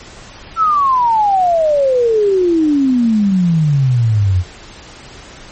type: exponential sweep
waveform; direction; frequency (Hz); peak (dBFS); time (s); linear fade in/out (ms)
sine; down; 1349 to 87.31; -9; 0.56-4.44; 50
effects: pink hiss -36 dBFS RMS until 5.51 s + MP3 32 kbps